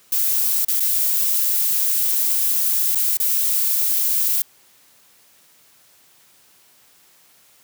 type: noise with dropouts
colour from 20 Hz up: violet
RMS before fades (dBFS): -19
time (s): 0.12-4.42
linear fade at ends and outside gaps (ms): 2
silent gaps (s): 0.648-0.683 / 0.797-0.804 / 2.948-2.955 / 3.171-3.2
effects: white hiss -54 dBFS RMS until 7.63 s + high-pass 80 Hz 12 dB/octave